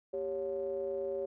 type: ring-modulated tone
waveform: triangle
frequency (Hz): 81.4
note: E2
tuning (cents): -21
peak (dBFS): -28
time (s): 0.13-1.26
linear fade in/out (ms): 10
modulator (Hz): 474
effects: none